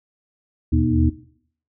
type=tone cluster; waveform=sine; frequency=78.6 / 81.7 / 123.7 / 240.5 / 311.1 Hz; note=D#2 / E2 / B2 / B3 / D#4; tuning=+18 / -15 / +3 / -46 / 0 cents; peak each=-22 dBFS; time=0.72-1.1 s; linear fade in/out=10 ms; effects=noise-tail reverb RT60 0.6 s tail -17 dB re dry